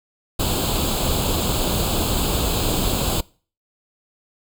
pink noise with comb filter, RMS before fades -21 dBFS, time 0.39-3.21 s, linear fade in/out 10 ms, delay 0.26 ms, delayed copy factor +0.8, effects noise-tail reverb RT60 0.4 s tail -23 dB re dry

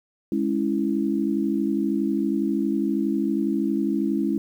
sine chord, C# minor, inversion second, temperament equal, 207.7 / 277.2 / 329.6 Hz, G#3 / C#4 / E4, 0 / 0 / 0 cents, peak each -25 dBFS, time 0.32-4.38 s, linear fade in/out 2 ms, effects 9-bit

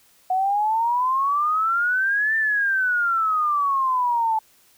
sine exponential two-way sweep, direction up then down, 733 to 1792 to 869 Hz, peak -18 dBFS, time 0.3-4.39 s, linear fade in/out 5 ms, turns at 2.36 s, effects white hiss -57 dBFS RMS until 4.77 s

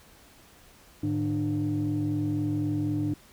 sine tone cluster, 106.2 / 150.2 / 298.9 Hz, G#2 / D3 / D4, +39 / +39 / +31 cents, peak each -29 / -32 / -26 dBFS, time 1.03-3.14 s, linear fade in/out 5 ms, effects tanh soft clip ceiling -20 dBFS + pink hiss -55 dBFS RMS until 3.32 s

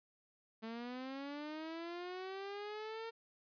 sawtooth linear sweep, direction up, 220.4 to 458.8 Hz, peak -39 dBFS, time 0.62-3.11 s, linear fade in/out 20 ms, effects resampled to 11025 Hz

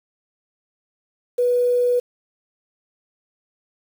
sine tone with quantisation, 490.2 Hz, B4, 13 cents flat, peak -15 dBFS, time 1.38-2 s, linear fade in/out 10 ms, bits 7, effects none

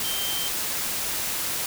sine tone in noise, 3136 Hz, G7, in tune, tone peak -30 dBFS, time 0.04-0.48 s, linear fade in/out 2 ms, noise white, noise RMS -28 dBFS, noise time 0-1.66 s, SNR -5 dB, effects none

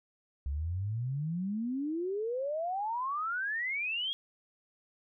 sine exponential sweep, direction up, 66.5 to 3322 Hz, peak -31 dBFS, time 0.46-4.13 s, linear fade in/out 0 ms, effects none

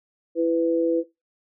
sine tone pair together, 332.8 / 498.9 Hz, E4 / B4, +17 / +17 cents, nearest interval perfect fifth, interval 700 cents, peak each -21 dBFS, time 0.35-1.04 s, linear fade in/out 50 ms, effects noise-tail reverb RT60 0.2 s tail -17 dB re dry

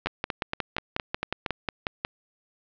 two click trains, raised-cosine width 0.3 ms, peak -10 / -11 dBFS, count 12 / 7, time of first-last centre 0.06-2.049 / 0.07-1.462 s, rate 5.53 / 4.31 Hz, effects low-pass 4000 Hz 12 dB/octave

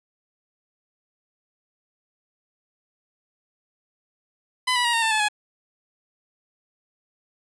15% pulse tone with pitch steps, 1008 / 977.6 / 948.1 / 919.5 / 891.8 / 864.9 / 838.9 Hz, B5 / B5 / A#5 / A#5 / A5 / A5 / G#5, +35 / -18 / +29 / -24 / +23 / -30 / +17 cents, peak -13 dBFS, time 4.67-5.286 s, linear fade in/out 10 ms, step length 88 ms, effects resampled to 22050 Hz

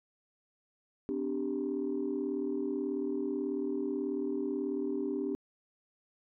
sine chord, C suspended second, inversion none, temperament equal with one note detuned, 255.4 / 293.7 / 392 Hz, C4 / D4 / G4, -42 / 0 / 0 cents, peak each -36 / -34 / -34 dBFS, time 1.09-5.35 s, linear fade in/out 0 ms, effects tanh soft clip ceiling -24 dBFS

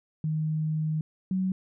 sine tone pair in turn, 155.8 / 187.43 Hz, D#3 / F#3, +3 / +23 cents, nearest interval minor third, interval 320 cents, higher second, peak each -25 / -24 dBFS, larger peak second, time 0.24-1.01 / 1.31-1.52 s, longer first, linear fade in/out 2 ms, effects none

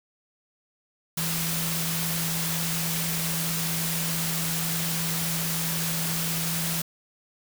sine tone in noise, 164.81 Hz, E3, in tune, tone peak -30 dBFS, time 1.17-6.82 s, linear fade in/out 5 ms, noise white, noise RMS -29 dBFS, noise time 1.17-6.82 s, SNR -4 dB, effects none

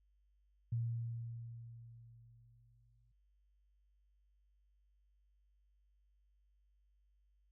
sine tone with exponential decay, 116.54 Hz, A#2, in tune, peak -33 dBFS, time 0.72-3.12 s, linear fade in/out 5 ms, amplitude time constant 520 ms, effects added 50 Hz sine -70 dBFS peak until 7.51 s

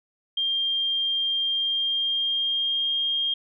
sine tone with pitch glide, 3196 to 3222 Hz, G7 to G7, +33 to +47 cents, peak -22 dBFS, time 0.37-3.34 s, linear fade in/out 5 ms, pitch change +14 cents, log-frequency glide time 1.44-2.93 s, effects none

